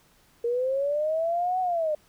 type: linear two-way sweep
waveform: sine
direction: up then down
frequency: 464.8 to 749 to 595 Hz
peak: -23 dBFS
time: 0.44-1.95 s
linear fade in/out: 5 ms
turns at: 1.6 s
effects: pink hiss -61 dBFS RMS until 2.08 s